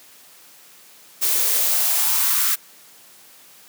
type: noise with high-pass filter sweep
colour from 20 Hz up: blue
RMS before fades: -19 dBFS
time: 1.21-2.56 s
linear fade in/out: 20 ms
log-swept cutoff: 340 to 1400 Hz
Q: 3.1
effects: white hiss -48 dBFS RMS until 3.68 s + high-pass 150 Hz 12 dB/octave